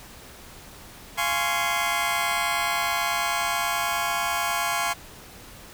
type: chord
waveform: 20% pulse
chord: Db major seventh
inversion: first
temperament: just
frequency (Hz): 693 / 831.5 / 1039.4 / 1108.7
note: F5 / Ab5 / C6 / Db6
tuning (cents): -14 / +2 / -12 / 0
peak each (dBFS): -24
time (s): 1.17-4.94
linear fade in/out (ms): 20
effects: pink hiss -45 dBFS RMS until 5.73 s

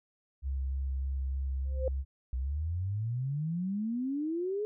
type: tone with vibrato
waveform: sine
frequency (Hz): 67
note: C2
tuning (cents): +42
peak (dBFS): -30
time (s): 0.42-2.05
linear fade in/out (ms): 50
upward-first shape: square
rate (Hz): 3.3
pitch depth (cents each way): 12
type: tone with exponential growth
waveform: sine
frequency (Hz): 520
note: C5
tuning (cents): -11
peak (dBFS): -26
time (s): 1.65-1.88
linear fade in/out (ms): 2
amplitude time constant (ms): 49
type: exponential sweep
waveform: sine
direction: up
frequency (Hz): 61.1 to 430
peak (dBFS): -30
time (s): 2.33-4.65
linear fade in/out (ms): 0
effects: none

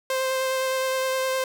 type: tone with vibrato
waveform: sawtooth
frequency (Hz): 523.3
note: C5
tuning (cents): 0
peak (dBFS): -19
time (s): 0.1-1.44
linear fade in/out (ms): 2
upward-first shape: sine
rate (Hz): 9.7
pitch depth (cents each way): 11
effects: none

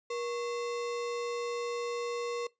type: tone with sample-and-hold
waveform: sine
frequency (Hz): 476.4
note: A#4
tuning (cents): +38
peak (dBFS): -32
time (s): 0.1-2.47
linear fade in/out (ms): 5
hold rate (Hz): 1575
effects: noise-tail reverb RT60 0.2 s tail -22 dB re dry + resampled to 16000 Hz

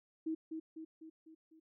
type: tone with echo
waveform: sine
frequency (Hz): 319.6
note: D#4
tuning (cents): +47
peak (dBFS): -34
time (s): 0.26-0.35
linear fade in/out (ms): 10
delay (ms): 250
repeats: 5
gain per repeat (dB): -5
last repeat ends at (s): 1.6
effects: none

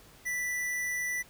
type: tone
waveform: square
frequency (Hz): 1975.5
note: B6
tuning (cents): 0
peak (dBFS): -31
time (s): 0.25-1.23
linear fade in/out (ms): 20
effects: pink hiss -56 dBFS RMS until 1.29 s

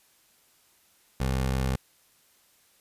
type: tone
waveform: 20% pulse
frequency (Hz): 65.41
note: C2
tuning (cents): 0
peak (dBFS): -20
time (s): 1.2-1.76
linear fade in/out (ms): 5
effects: white hiss -63 dBFS RMS until 2.8 s + resampled to 32000 Hz

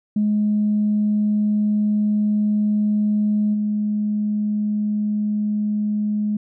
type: tone with level steps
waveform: sine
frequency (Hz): 210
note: G#3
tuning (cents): +19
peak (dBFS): -15 / -18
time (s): 0.16-6.37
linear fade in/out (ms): 5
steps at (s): 3.53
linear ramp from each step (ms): 20
effects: tanh soft clip ceiling -11 dBFS

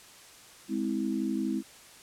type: chord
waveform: sine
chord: Ab augmented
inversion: none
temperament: just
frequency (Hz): 207.7 / 259.6 / 324.5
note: Ab3 / C4 / E4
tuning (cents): 0 / -13 / -27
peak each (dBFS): -32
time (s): 0.68-1.63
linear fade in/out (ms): 50
effects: white hiss -52 dBFS RMS until 2.02 s + low-pass 10000 Hz 12 dB/octave

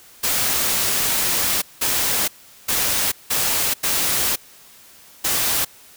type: noise bursts at uneven times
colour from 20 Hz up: white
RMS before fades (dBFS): -20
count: 6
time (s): 0.23-1.62 / 1.81-2.28 / 2.68-3.12 / 3.3-3.74 / 3.83-4.36 / 5.24-5.65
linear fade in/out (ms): 10
effects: white hiss -47 dBFS RMS until 5.96 s

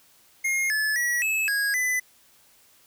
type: tone with pitch steps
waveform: square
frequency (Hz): 2138 / 1725 / 1928 / 2597 / 1650 / 2004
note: C7 / A6 / B6 / E7 / G#6 / B6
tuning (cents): +37 / -35 / -42 / -26 / -12 / +25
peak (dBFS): -23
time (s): 0.44-2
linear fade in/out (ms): 10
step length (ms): 260
effects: white hiss -58 dBFS RMS until 2.86 s

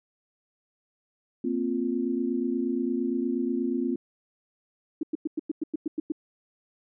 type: chord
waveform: sine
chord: Bb suspended second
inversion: none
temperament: equal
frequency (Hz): 233.1 / 261.6 / 349.2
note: Bb3 / C4 / F4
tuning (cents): 0 / 0 / 0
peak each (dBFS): -30 / -28 / -30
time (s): 1.44-3.96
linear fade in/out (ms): 5
type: tone bursts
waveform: sine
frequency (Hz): 311.1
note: D#4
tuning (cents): 0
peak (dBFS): -24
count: 10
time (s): 5.01-6.121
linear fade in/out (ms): 5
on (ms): 22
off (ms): 99
effects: none

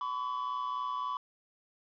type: tone pair together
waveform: triangle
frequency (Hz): 1009 / 1132.6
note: B5 / C#6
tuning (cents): +37 / +37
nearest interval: major second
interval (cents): 200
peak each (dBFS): -34 / -33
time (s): 0.01-1.17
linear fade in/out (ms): 2
effects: resampled to 11025 Hz + 10-bit

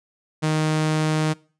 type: tone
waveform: sawtooth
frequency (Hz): 155.56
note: D#3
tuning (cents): 0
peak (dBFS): -15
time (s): 0.42-1.34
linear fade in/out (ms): 20
effects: noise-tail reverb RT60 0.4 s tail -23 dB re dry + resampled to 22050 Hz

